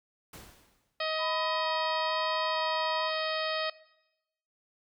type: noise with exponential decay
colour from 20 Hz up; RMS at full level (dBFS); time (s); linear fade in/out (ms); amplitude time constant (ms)
pink; -45; 0.33-1.02; 5; 150
type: harmonic tone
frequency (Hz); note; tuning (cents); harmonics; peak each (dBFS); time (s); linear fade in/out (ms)
630; D#5; +21; 1 / 2 / 3 / 4 / 5 / 6 / 7 / 8; -33 / -36 / -38 / -39 / -40 / -41 / -41 / -42; 1-3.7; 5
type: tone with vibrato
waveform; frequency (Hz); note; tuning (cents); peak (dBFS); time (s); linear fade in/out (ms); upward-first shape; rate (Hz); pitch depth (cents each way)
sine; 987.8; B5; 0; -33; 1.18-3.11; 50; square; 1.1; 18
effects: noise-tail reverb RT60 0.9 s tail -19 dB re dry